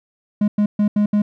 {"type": "tone bursts at uneven times", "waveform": "triangle", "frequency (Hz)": 207.7, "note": "G#3", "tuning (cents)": 0, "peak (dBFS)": -11, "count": 5, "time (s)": [[0.41, 0.48], [0.58, 0.66], [0.79, 0.88], [0.96, 1.06], [1.13, 1.22]], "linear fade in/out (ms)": 5, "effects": []}